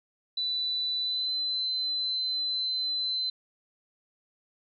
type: tone with pitch glide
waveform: sine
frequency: 3981 to 4051 Hz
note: B7 to B7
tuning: +13 to +43 cents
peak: -27 dBFS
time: 0.37-3.3 s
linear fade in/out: 5 ms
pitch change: +30 cents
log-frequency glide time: 1.01-1.32 s
effects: none